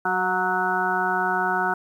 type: harmonic tone with a mistuned harmonic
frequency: 185 Hz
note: F#3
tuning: in tune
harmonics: 1 / 2 / 4 / 5 / 6 / 7 / 8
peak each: -34 / -30 / -26 / -27 / -36 / -29 / -25 dBFS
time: 0.05-1.74 s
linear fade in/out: 5 ms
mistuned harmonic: 4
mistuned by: -23 cents
effects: 9-bit